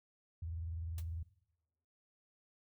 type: tone with vibrato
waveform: sine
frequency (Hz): 82.41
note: E2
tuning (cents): 0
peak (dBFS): -39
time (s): 0.42-1.23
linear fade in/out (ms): 5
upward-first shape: square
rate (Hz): 20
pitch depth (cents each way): 140
type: noise with exponential decay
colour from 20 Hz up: white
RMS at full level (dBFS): -47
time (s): 0.98-1.06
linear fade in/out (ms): 2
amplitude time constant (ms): 16
effects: noise-tail reverb RT60 1.0 s tail -21 dB re dry